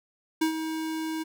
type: tone with ADSR envelope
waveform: square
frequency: 318.4 Hz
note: D#4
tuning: 40 cents sharp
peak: -21 dBFS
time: 0.41-1.24 s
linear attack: 9 ms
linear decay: 100 ms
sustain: -9 dB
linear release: 19 ms
effects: none